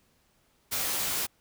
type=noise with comb filter; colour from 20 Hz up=white; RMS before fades=-30 dBFS; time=0.71-1.27 s; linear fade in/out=20 ms; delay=15 ms; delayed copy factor=-0.8; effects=pink hiss -68 dBFS RMS until 1.4 s